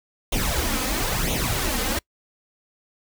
pink noise with flanger, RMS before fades -24 dBFS, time 0.32-1.99 s, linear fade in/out 5 ms, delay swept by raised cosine 0.31 to 3.91 ms, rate 1 Hz, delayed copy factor +0.7, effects noise-tail reverb RT60 0.1 s tail -26 dB re dry

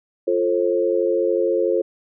sine chord, F major, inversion none, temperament equal with one note detuned, 349.2 / 440 / 533.6 Hz, F4 / A4 / C5, 0 / 0 / +34 cents, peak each -21 dBFS, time 0.27-1.82 s, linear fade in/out 10 ms, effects none

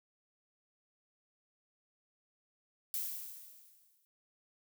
violet noise with exponential decay, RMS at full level -35 dBFS, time 2.94-4.05 s, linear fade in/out 0 ms, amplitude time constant 240 ms, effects none

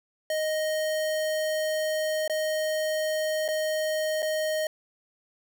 square tone with dropouts, 622.3 Hz, D#5, in tune, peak -26 dBFS, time 0.3-4.67 s, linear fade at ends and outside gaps 2 ms, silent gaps 2.278-2.297 / 3.48-3.486 / 4.222-4.227 s, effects none

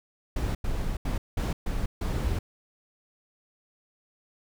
brown noise bursts at uneven times, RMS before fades -28 dBFS, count 6, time 0.36-0.55 / 0.64-0.97 / 1.05-1.18 / 1.37-1.53 / 1.66-1.86 / 2.01-2.39 s, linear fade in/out 5 ms, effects none

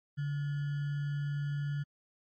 sine tone with sample-and-hold, 143.9 Hz, D3, 35 cents flat, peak -31 dBFS, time 0.17-1.84 s, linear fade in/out 20 ms, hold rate 1575 Hz, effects low-pass 3000 Hz 12 dB/octave + MP3 32 kbps

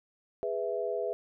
sine chord, E major, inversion first, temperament just, 412 / 494.4 / 659.3 Hz, G#4 / B4 / E5, -14 / +2 / 0 cents, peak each -34 / -34 / -34 dBFS, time 0.43-1.13 s, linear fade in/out 0 ms, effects none

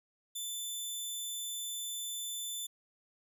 15% pulse tone, 3520 Hz, A7, in tune, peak -30 dBFS, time 0.35-2.67 s, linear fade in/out 10 ms, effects none

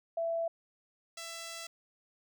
sine / 5% pulse tone pair in turn, 666 / 666 Hz, E5 / E5, +18 / +18 cents, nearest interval unison, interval 0 cents, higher neither, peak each -30 / -30 dBFS, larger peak neither, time 0.17-0.48 / 1.17-1.67 s, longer second, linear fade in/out 5 ms, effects none

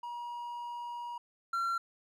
triangle tone pair in turn, 956 / 1365.7 Hz, A#5 / F6, +43 / -39 cents, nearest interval tritone, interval 618 cents, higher second, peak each -36 / -28 dBFS, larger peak second, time 0.03-1.18 / 1.53-1.78 s, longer first, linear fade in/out 5 ms, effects none

